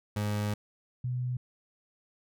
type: tone pair in turn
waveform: 30% pulse / sine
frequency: 104.3 / 124.93 Hz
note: G#2 / B2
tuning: +8 / +20 cents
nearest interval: minor third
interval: 312 cents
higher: second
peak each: -26 / -29 dBFS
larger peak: first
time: 0.16-0.54 / 1.04-1.37 s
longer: first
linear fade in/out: 5 ms
effects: none